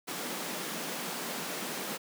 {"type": "high-pass noise", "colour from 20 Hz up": "pink", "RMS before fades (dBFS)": -37, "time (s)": [0.07, 1.98], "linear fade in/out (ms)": 20, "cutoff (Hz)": 170, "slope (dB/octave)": 48, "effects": []}